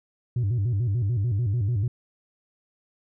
sine tone with vibrato, 110 Hz, A2, in tune, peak -19 dBFS, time 0.36-1.88 s, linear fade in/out 5 ms, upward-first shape square, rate 6.8 Hz, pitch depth 180 cents each way, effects tanh soft clip ceiling -20 dBFS

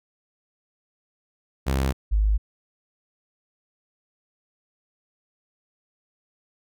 sawtooth / sine tone pair in turn, 66.9 / 51.96 Hz, C2 / G#1, +39 / +2 cents, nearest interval major third, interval 437 cents, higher first, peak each -17 dBFS, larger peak neither, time 1.66-1.93 / 2.11-2.38 s, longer neither, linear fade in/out 20 ms, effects none

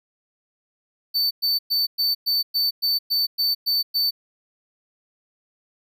square tone bursts, 4538 Hz, C#8, 40 cents sharp, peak -19 dBFS, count 11, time 1.14-4.11 s, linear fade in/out 20 ms, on 170 ms, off 110 ms, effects none

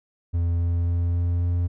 triangle tone with pitch steps, 85.3 / 85.79 / 86.29 / 86.79 / 87.29 Hz, F2 / F2 / F2 / F2 / F2, -40 / -30 / -20 / -10 / 0 cents, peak -18 dBFS, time 0.33-1.68 s, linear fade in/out 20 ms, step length 270 ms, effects none

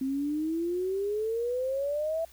sine exponential sweep, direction up, 261.6 to 666 Hz, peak -27 dBFS, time 0.01-2.25 s, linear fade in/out 5 ms, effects added 60 Hz sine -57 dBFS peak until 2.32 s + white hiss -57 dBFS RMS until 2.32 s

